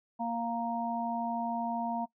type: harmonic tone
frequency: 233.1 Hz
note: A#3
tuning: in tune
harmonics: 1 / 3 / 4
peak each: -35 / -35 / -35 dBFS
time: 0.19-2.06 s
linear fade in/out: 20 ms
effects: noise-tail reverb RT60 0.1 s tail -20 dB re dry